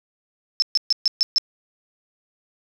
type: tone bursts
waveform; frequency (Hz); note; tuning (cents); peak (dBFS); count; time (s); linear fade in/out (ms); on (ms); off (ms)
sine; 5274; E8; 0; -14; 6; 0.6-1.382; 0; 22; 130
effects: none